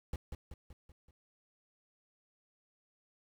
brown noise with echo, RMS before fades -37 dBFS, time 0.13-0.16 s, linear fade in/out 2 ms, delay 190 ms, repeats 5, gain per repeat -5 dB, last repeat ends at 1.11 s, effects none

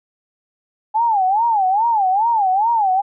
sine tone with vibrato, 836 Hz, G#5, 11 cents sharp, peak -13 dBFS, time 0.94-3.02 s, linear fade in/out 20 ms, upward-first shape sine, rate 2.4 Hz, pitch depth 210 cents each way, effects none

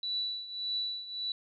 sine tone with tremolo, 3951 Hz, B7, in tune, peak -29 dBFS, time 0.03-1.32 s, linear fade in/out 2 ms, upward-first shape triangle, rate 1.7 Hz, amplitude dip 80%, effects none

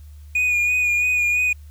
triangle tone with vibrato, 2457 Hz, D#7, 22 cents flat, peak -15 dBFS, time 0.35-1.53 s, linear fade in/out 5 ms, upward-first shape sine, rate 3 Hz, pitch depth 26 cents each way, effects added 74 Hz sine -38 dBFS peak until 1.7 s + white hiss -59 dBFS RMS until 1.7 s

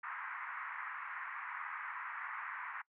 pink band-pass noise, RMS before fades -44 dBFS, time 0.03-2.82 s, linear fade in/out 10 ms, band 970 to 2100 Hz, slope 48 dB/octave, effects noise-tail reverb RT60 0.1 s tail -22 dB re dry

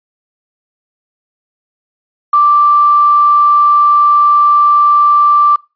sine tone with quantisation, 1174.7 Hz, D6, in tune, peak -5 dBFS, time 2.33-5.56 s, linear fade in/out 5 ms, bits 5, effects noise-tail reverb RT60 0.3 s tail -25 dB re dry + resampled to 11025 Hz

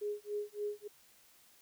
sine tone with tremolo, 415.3 Hz, G#4, in tune, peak -33 dBFS, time 0.01-0.88 s, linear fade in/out 10 ms, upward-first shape sine, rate 3.5 Hz, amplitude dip 100%, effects white hiss -64 dBFS RMS until 1.61 s

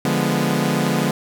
sawtooth chord, D diminished seventh, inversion none, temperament equal, 146.83 / 174.61 / 207.7 / 246.9 Hz, D3 / F3 / Ab3 / Cb4, 0 / 0 / 0 / 0 cents, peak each -19 dBFS, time 0.05-1.11 s, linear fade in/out 2 ms, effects none

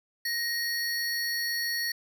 square tone pair together, 1879 / 4413 Hz, A#6 / C#8, +13 / -9 cents, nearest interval octave + minor third, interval 1478 cents, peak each -31 / -32 dBFS, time 0.25-1.92 s, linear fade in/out 5 ms, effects none

